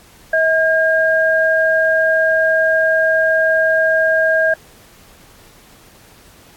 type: tone pair together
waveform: sine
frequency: 641.3 / 1616 Hz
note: E5 / G#6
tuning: -48 / -48 cents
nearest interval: octave + major third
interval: 1600 cents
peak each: -14 dBFS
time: 0.33-4.54 s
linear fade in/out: 5 ms
effects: pink hiss -46 dBFS RMS until 6.56 s + AAC 64 kbps